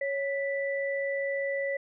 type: tone pair together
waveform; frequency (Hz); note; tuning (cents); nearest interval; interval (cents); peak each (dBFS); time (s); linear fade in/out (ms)
sine; 554 / 1975.5; C#5 / B6; -1 / 0; octave + minor seventh; 2201; -29 / -33; 0.01-1.77; 5
effects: none